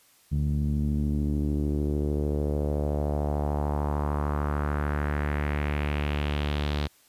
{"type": "tone with low-pass filter sweep", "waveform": "sawtooth", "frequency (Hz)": 73.42, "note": "D2", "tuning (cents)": 0, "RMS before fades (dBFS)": -27, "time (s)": [0.31, 6.88], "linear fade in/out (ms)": 20, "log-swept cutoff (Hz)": [170, 4000], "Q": 2.5, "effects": ["white hiss -60 dBFS RMS until 7.08 s", "resampled to 32000 Hz"]}